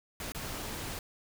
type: noise with dropouts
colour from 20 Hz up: pink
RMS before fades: -39 dBFS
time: 0.2-0.99 s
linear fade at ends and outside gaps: 2 ms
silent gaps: 0.321-0.347 s
effects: none